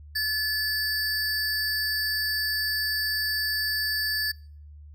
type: tone pair together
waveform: square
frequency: 1728 / 4613 Hz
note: A6 / D8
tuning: -32 / -32 cents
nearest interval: octave + perfect fourth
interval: 1700 cents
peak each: -28 dBFS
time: 0.15-4.32 s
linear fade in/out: 10 ms
effects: noise-tail reverb RT60 0.5 s tail -25 dB re dry + added 74 Hz sine -43 dBFS peak until 4.94 s